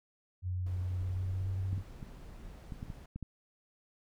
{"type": "tone with pitch glide", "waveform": "sine", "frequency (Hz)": [91, 94.97], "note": ["F#2", "F#2"], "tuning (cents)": [-28, 46], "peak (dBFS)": -32, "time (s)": [0.42, 1.83], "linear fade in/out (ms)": 50, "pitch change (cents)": 74, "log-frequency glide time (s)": [0.95, 1.51]}
{"type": "noise", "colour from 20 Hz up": "brown", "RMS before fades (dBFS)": -48, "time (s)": [0.66, 3.06], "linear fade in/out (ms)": 5}
{"type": "clicks", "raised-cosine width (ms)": 5, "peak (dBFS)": -28, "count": 8, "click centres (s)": [1.73, 1.78, 2.028, 2.722, 2.829, 2.902, 3.16, 3.227]}
{"effects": []}